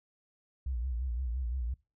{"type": "tone with vibrato", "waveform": "sine", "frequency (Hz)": 61.74, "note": "B1", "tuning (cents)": 0, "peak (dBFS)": -31, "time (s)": [0.66, 1.74], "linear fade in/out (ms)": 5, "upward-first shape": "sine", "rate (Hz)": 5.8, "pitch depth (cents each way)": 130, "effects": ["noise-tail reverb RT60 0.3 s tail -22 dB re dry"]}